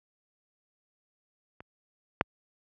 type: clicks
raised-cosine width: 0.5 ms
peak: -29 / -7 dBFS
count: 2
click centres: 1.605 / 2.211 s
effects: high-pass 60 Hz 12 dB/octave